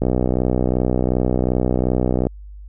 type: click train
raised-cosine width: 2 ms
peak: -5 dBFS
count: 142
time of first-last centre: 0.02-2.269 s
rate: 62.7 Hz
effects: added 50 Hz sine -34 dBFS peak until 2.68 s